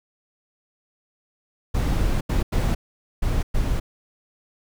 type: noise bursts at uneven times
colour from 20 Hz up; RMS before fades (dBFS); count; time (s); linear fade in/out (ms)
brown; -21; 5; 1.74-2.21 / 2.29-2.43 / 2.52-2.75 / 3.22-3.43 / 3.54-3.8; 10
effects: none